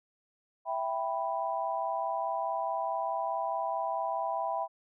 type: chord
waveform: sine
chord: E minor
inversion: none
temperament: equal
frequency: 659.3 / 784 / 987.8 Hz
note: E5 / G5 / B5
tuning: 0 / 0 / 0 cents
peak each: -34 / -34 / -34 dBFS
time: 0.65-4.68 s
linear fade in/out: 50 ms
effects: none